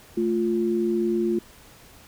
sine tone pair together, 220 / 349.2 Hz, A3 / F4, 0 / 0 cents, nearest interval minor sixth, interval 800 cents, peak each -25 / -22 dBFS, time 0.17-1.39 s, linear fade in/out 5 ms, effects pink hiss -50 dBFS RMS until 2.07 s

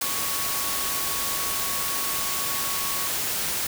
sine tone in noise, 1112 Hz, C#6, 5 cents sharp, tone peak -35 dBFS, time 0.02-3.08 s, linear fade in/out 5 ms, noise white, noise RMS -27 dBFS, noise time 0.01-3.67 s, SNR -11 dB, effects none

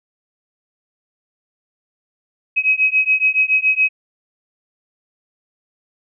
sine beating tone pair, 2539 / 2546.1 Hz, D#7 / D#7, +34 / +39 cents, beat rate 7.1 Hz, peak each -16 dBFS, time 2.56-3.89 s, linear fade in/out 20 ms, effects none

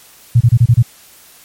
sine tone bursts, 118.4 Hz, A#2, 27 cents sharp, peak -4 dBFS, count 6, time 0.35-0.827 s, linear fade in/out 10 ms, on 57 ms, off 27 ms, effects white hiss -43 dBFS RMS until 1.44 s + MP3 64 kbps

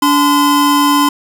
square tone pair together, 288.2 / 1027 Hz, D4 / C6, -33 / -33 cents, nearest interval octave + minor seventh, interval 2200 cents, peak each -12 dBFS, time 0.02-1.09 s, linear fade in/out 5 ms, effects none

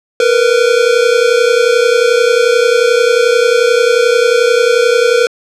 square tone pair together, 462.6 / 493.9 Hz, A#4 / B4, -13 / 0 cents, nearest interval minor second, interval 113 cents, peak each -11 dBFS, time 0.2-5.27 s, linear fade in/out 2 ms, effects low-pass 7000 Hz 12 dB/octave

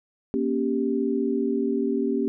sine chord, G diminished, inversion first, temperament equal with one note detuned, 236.9 / 277.2 / 392 Hz, Bb3 / Db4 / G4, +28 / 0 / 0 cents, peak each -26 dBFS, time 0.34-2.28 s, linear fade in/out 0 ms, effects none

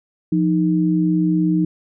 sine tone pair together, 174.6 / 311.1 Hz, F3 / D#4, 0 / 0 cents, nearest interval minor seventh, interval 1000 cents, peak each -17 dBFS, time 0.32-1.65 s, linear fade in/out 5 ms, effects none

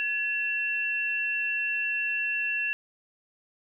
sine tone pair together, 1700 / 2703 Hz, G#6 / E7, +40 / +43 cents, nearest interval minor sixth, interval 803 cents, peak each -31 / -27 dBFS, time 0-2.73 s, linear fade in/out 0 ms, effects none

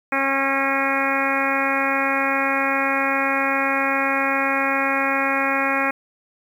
harmonic tone, 272.5 Hz, C#4, 29 cents flat, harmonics 1 / 2 / 3 / 4 / 5 / 6 / 7 / 8 / 9, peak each -27 / -27 / -27 / -27 / -27 / -27 / -27 / -27 / -27 dBFS, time 0.12-5.91 s, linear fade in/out 5 ms, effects 8-bit

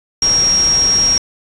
sine tone in noise, 5600 Hz, F8, 4 cents sharp, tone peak -10 dBFS, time 0.22-1.18 s, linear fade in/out 2 ms, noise pink, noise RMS -24 dBFS, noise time 0.22-1.18 s, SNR +11 dB, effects resampled to 22050 Hz

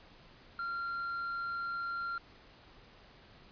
triangle tone, 1382 Hz, F6, 19 cents flat, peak -33 dBFS, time 0.59-2.18 s, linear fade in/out 2 ms, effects pink hiss -58 dBFS RMS until 3.51 s + resampled to 11025 Hz

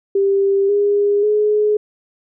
sine tone with pitch steps, 394.3 / 407.7 / 421.6 Hz, G4 / G#4 / G#4, +10 / -32 / +26 cents, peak -12 dBFS, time 0.15-1.77 s, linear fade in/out 5 ms, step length 540 ms, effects none

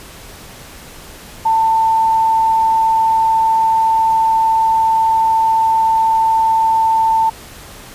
sine tone, 893 Hz, A5, 25 cents sharp, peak -10 dBFS, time 1.45-7.3 s, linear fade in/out 10 ms, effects pink hiss -36 dBFS RMS until 7.94 s + resampled to 32000 Hz

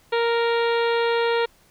harmonic tone with a mistuned harmonic, 466.2 Hz, A#4, in tune, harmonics 1 / 2 / 3 / 4 / 5 / 6 / 7 / 8 / 9, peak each -20 / -26 / -30 / -32 / -34 / -36 / -37 / -38 / -39 dBFS, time 0.12-1.46 s, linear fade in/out 10 ms, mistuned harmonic 7, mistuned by +32 cents, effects pink hiss -57 dBFS RMS until 1.7 s

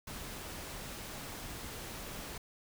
pink noise, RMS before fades -44 dBFS, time 0.07-2.38 s, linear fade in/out 5 ms, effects none

